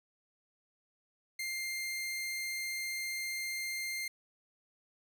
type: tone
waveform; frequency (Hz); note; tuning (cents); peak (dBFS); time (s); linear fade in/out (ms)
sawtooth; 2105; C7; +10; -32; 1.39-4.08; 5
effects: none